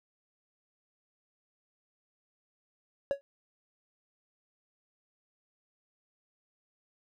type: tone with exponential decay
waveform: triangle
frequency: 558 Hz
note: C#5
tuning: 11 cents sharp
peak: -20 dBFS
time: 3.11-3.21 s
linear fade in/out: 0 ms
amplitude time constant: 20 ms
effects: none